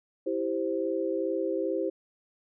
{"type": "chord", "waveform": "sine", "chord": "C major", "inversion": "first", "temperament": "equal", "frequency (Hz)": [329.6, 392, 523.3], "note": ["E4", "G4", "C5"], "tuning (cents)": [0, 0, 0], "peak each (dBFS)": -31, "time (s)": [0.26, 1.9], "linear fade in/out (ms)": 10, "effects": []}